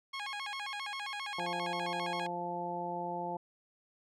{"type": "tone with vibrato", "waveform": "15% pulse", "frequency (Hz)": 947, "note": "A#5", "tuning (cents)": 27, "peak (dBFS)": -31, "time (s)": [0.13, 2.27], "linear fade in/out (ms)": 10, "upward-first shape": "square", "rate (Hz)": 7.5, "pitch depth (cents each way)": 240}
{"type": "harmonic tone", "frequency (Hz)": 174.61, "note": "F3", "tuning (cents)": 0, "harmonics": [1, 2, 3, 4, 5], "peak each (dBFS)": [-44, -43, -43, -41, -38], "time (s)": [1.38, 3.37], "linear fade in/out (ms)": 5}
{"effects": ["low-pass 6000 Hz 12 dB/octave"]}